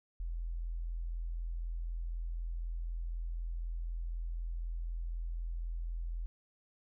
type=tone; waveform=sine; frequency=42 Hz; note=E1; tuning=33 cents sharp; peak=-35 dBFS; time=0.2-6.26 s; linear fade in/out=0 ms; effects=none